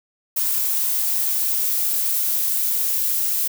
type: noise with high-pass filter sweep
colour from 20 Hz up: violet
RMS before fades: -21 dBFS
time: 0.36-3.48 s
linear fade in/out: 10 ms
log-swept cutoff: 950 to 450 Hz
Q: 3.7
effects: none